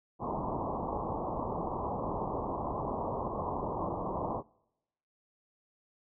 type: low-pass noise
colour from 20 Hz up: white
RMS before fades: -35 dBFS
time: 0.19-4.43 s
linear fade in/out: 50 ms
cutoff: 1100 Hz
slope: 96 dB/octave
effects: noise-tail reverb RT60 0.9 s tail -26 dB re dry